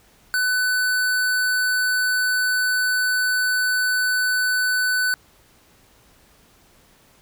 square tone, 1500 Hz, F#6, 23 cents sharp, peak -19 dBFS, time 0.34-5.14 s, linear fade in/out 0 ms, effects pink hiss -55 dBFS RMS until 7.21 s

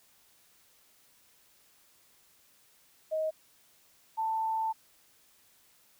sine tone pair in turn, 629 / 887.6 Hz, D#5 / A5, +19 / +15 cents, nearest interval tritone, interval 596 cents, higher second, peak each -28 dBFS, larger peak neither, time 3.11-3.31 / 4.17-4.73 s, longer second, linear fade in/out 20 ms, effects white hiss -64 dBFS RMS until 5.99 s

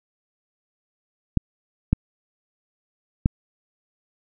clicks, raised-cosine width 5 ms, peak -4 dBFS, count 3, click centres 1.373 / 1.93 / 3.259 s, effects none

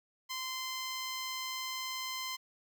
10% pulse tone, 1037 Hz, C6, 16 cents flat, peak -28 dBFS, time 0.29-2.37 s, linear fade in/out 20 ms, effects none

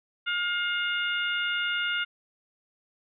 harmonic tone, 710 Hz, F5, 28 cents sharp, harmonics 2 / 3 / 4 / 5, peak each -28 / -34 / -31 / -38 dBFS, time 0.26-2.05 s, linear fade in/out 20 ms, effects none

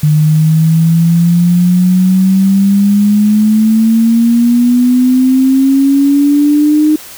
sine exponential sweep, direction up, 150.4 to 307.9 Hz, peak -5 dBFS, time 0.03-6.96 s, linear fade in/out 5 ms, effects white hiss -31 dBFS RMS until 7.17 s

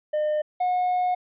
triangle tone pair in turn, 606 / 725.7 Hz, D#5 / F#5, -46 / -34 cents, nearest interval minor third, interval 312 cents, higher second, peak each -19 / -18 dBFS, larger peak second, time 0.13-0.42 / 0.6-1.15 s, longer second, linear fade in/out 10 ms, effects tanh soft clip ceiling -14 dBFS + resampled to 8000 Hz

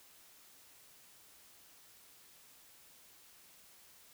silence, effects white hiss -61 dBFS RMS until 4.13 s

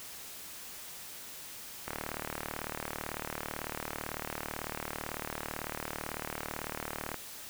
click train, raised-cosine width 0.5 ms, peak -20 dBFS, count 201, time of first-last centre 1.88-7.143 s, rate 38 Hz, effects white hiss -46 dBFS RMS until 7.49 s

